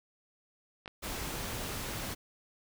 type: clicks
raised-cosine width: 0.3 ms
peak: -27 dBFS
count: 2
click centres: 0.859 / 0.878 s
type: noise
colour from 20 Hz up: pink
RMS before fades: -38 dBFS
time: 1.02-2.15 s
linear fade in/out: 20 ms
effects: none